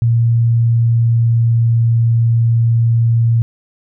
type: tone with pitch glide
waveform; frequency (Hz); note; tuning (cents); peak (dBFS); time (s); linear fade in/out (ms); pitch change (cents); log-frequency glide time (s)
sine; 116.54 to 115.8; A#2 to A#2; 0 to -11; -9; 0.02-3.42; 0; -11; 0.43-1.82
effects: none